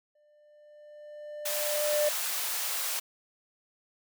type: tone with exponential growth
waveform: triangle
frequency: 596 Hz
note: D5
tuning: 25 cents sharp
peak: -21 dBFS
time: 0.15-2.09 s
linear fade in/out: 5 ms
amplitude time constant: 420 ms
type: high-pass noise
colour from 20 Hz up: white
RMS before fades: -32 dBFS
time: 1.45-3 s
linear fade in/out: 10 ms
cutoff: 550 Hz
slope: 24 dB/octave
effects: none